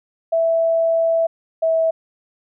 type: tone pair in turn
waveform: sine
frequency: 659.3 / 650.6 Hz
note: E5 / E5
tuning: 0 / -23 cents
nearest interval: unison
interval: 23 cents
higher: first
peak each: -14 dBFS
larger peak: neither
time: 0.32-1.27 / 1.62-1.91 s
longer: first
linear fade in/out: 10 ms
effects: none